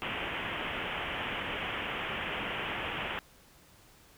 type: low-pass noise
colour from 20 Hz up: white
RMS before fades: -36 dBFS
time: 0.02-3.19 s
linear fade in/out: 0 ms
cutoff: 3200 Hz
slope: 96 dB/octave
effects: pink hiss -59 dBFS RMS until 4.17 s